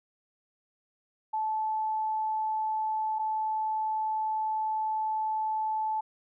sine tone pair in turn, 870 / 870 Hz, A5 / A5, -20 / -20 cents, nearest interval unison, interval 0 cents, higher neither, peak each -27 dBFS, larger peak neither, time 1.33-3.19 / 3.19-6.01 s, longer second, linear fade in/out 10 ms, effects none

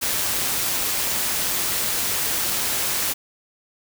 white noise with amplitude modulation, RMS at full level -22 dBFS, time 0.01-3.14 s, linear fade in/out 20 ms, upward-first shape sine, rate 186 Hz, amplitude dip 30%, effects none

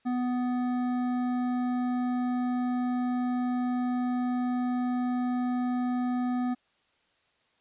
sine tone with hard clipping, 248.2 Hz, B3, 9 cents sharp, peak -28 dBFS, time 0.05-6.55 s, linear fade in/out 20 ms, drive 11 dB, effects white hiss -69 dBFS RMS until 7.6 s + resampled to 8000 Hz

